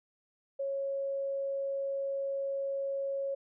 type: tone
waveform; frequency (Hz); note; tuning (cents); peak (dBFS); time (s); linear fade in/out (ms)
sine; 550; C#5; -14; -31; 0.59-3.35; 10
effects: none